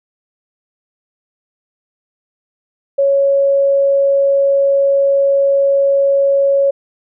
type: tone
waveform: sine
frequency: 554.4 Hz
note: C#5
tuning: in tune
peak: -9 dBFS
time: 2.98-6.71 s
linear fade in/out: 10 ms
effects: none